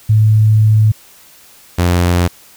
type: tone pair in turn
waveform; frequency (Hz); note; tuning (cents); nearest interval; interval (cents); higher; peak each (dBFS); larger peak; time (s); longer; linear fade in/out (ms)
sine / sawtooth; 108.2 / 87.92; A2 / F2; -29 / +12; major third; 359; first; -6; neither; 0.09-0.92 / 1.78-2.28; first; 10
effects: white hiss -43 dBFS RMS until 2.56 s